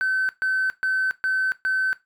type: tone bursts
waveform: triangle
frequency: 1530 Hz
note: G6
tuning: 42 cents flat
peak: -17 dBFS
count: 5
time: 0.01-1.93 s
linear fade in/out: 0 ms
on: 280 ms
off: 130 ms
effects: noise-tail reverb RT60 0.2 s tail -18 dB re dry + tanh soft clip ceiling -16 dBFS